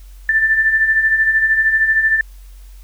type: beating tone pair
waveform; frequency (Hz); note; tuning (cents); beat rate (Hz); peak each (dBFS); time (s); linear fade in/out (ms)
sine; 1760 / 1773; A6 / A6; 0 / +13; 13; -20 / -12; 0.29-2.21; 2
effects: added 46 Hz sine -35 dBFS peak until 2.83 s + white hiss -52 dBFS RMS until 2.83 s